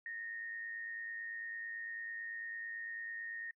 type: tone with amplitude modulation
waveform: sine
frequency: 1847 Hz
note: A#6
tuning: 16 cents flat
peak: -39 dBFS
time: 0.06-3.51 s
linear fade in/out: 2 ms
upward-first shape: sine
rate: 109 Hz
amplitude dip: 50%
effects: noise-tail reverb RT60 0.1 s tail -24 dB re dry